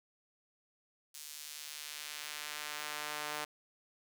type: tone with high-pass filter sweep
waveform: sawtooth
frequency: 149.7 Hz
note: D3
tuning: 33 cents sharp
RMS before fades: -43 dBFS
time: 1.14-3.45 s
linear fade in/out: 10 ms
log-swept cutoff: 5800 to 800 Hz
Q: 0.71
effects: none